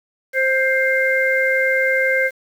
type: harmonic tone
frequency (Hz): 526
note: C5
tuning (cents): +9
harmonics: 1 / 3 / 4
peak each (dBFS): -19 / -19 / -19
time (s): 0.33-2.31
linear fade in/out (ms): 50
effects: 7-bit